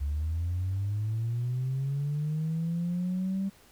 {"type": "linear sweep", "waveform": "sine", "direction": "up", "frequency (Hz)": [69.3, 196.5], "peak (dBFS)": -26, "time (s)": [0, 3.5], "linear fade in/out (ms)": 20, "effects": ["tanh soft clip ceiling -24 dBFS", "pink hiss -58 dBFS RMS until 3.71 s"]}